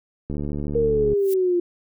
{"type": "click train", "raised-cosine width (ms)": 3, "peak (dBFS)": -16, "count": 62, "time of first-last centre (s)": [0.3, 1.132], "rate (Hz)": 73.3}
{"type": "exponential sweep", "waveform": "sine", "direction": "down", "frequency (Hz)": [470, 346.2], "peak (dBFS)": -17, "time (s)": [0.75, 1.6], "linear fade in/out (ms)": 5}
{"type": "noise with exponential growth", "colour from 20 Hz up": "violet", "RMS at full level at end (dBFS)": -29, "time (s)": [1.16, 1.34], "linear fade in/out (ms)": 5, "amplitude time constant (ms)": 37}
{"effects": []}